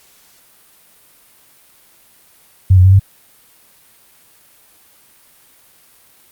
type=tone with pitch steps; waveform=sine; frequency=94.2 / 91.1 / 94.9 / 97.4 Hz; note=F#2 / F#2 / F#2 / G2; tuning=+32 / -26 / +44 / -11 cents; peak=-4 dBFS; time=2.7-2.996 s; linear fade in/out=10 ms; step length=74 ms; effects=white hiss -49 dBFS RMS until 6.31 s + Opus 48 kbps

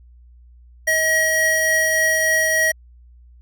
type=tone pair together; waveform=square; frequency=634.2 / 1906 Hz; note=D#5 / A#6; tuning=+33 / +38 cents; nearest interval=octave + perfect fifth; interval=1905 cents; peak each=-23 / -17 dBFS; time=0.87-2.72 s; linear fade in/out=10 ms; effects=added 60 Hz sine -44 dBFS peak until 3.41 s

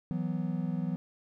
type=chord; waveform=triangle; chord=E suspended second; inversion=none; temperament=just; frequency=164.81 / 185.42 / 247.2 Hz; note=E3 / F#3 / B3; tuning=0 / +4 / +2 cents; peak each=-31 / -32 / -35 dBFS; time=0.11-0.96 s; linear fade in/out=0 ms; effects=none

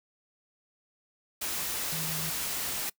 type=tone in noise; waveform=sine; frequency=159 Hz; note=D#3; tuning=38 cents sharp; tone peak=-37 dBFS; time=1.92-2.3 s; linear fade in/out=10 ms; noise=white; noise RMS=-33 dBFS; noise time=1.41-2.9 s; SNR=-7 dB; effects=noise-tail reverb RT60 0.1 s tail -22 dB re dry

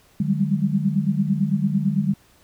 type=tone cluster; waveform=sine; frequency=150.1 / 188.1 / 197.1 / 206 Hz; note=D3 / F#3 / G3 / G#3; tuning=+38 / +29 / +10 / -14 cents; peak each=-24 dBFS; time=0.2-2.14 s; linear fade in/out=5 ms; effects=pink hiss -56 dBFS RMS until 2.43 s

